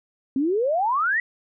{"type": "exponential sweep", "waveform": "sine", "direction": "up", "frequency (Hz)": [256.2, 1982], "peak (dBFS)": -19, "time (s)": [0.36, 1.2], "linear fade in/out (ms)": 2, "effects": []}